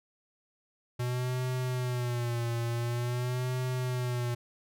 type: tone with vibrato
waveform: square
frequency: 122.3 Hz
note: B2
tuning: 16 cents flat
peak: -30 dBFS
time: 0.99-4.35 s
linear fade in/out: 10 ms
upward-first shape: sine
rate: 0.47 Hz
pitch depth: 72 cents each way
effects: none